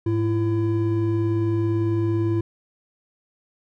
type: tone pair together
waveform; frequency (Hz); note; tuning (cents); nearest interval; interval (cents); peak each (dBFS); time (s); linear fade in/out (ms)
triangle; 106.1 / 336.2; G#2 / E4; +38 / +34; octave + minor sixth; 1996; -20; 0.06-2.41; 5
effects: none